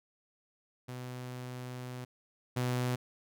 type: tone pair in turn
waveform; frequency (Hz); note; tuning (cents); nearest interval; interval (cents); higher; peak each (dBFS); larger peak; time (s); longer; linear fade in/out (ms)
sawtooth; 125.5 / 124.83; B2 / B2; +28 / +19; unison; 9; first; -36 / -26; second; 0.88-2.05 / 2.56-2.96; first; 10
effects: none